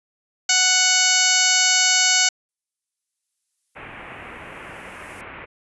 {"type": "harmonic tone", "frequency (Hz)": 740, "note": "F#5", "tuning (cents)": 0, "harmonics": [1, 2, 3, 4, 5, 6, 7, 8, 9, 10], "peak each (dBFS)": [-29, -24, -23, -23, -29, -23, -26, -23, -23, -23], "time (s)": [0.49, 2.29], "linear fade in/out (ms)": 5}
{"type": "noise with exponential growth", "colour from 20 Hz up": "violet", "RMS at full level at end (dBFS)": -43, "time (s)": [2.49, 5.21], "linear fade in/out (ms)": 0, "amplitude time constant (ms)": 590}
{"type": "low-pass noise", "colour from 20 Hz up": "white", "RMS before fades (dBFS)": -38, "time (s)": [3.75, 5.46], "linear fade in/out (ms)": 20, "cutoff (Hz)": 2600, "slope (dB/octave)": 48}
{"effects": ["resampled to 24000 Hz"]}